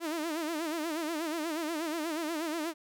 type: tone with vibrato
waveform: sawtooth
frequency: 319.8 Hz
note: D#4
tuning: 48 cents sharp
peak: -28 dBFS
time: 0-2.74 s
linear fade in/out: 50 ms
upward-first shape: sine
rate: 8.3 Hz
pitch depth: 120 cents each way
effects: none